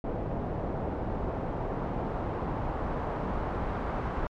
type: noise with low-pass filter sweep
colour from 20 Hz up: pink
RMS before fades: -32 dBFS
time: 0.04-4.27 s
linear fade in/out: 2 ms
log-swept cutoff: 670 to 1100 Hz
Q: 1.2
effects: MP3 96 kbps